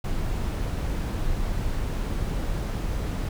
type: noise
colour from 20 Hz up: brown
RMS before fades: -27 dBFS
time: 0.04-3.29 s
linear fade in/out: 5 ms
effects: none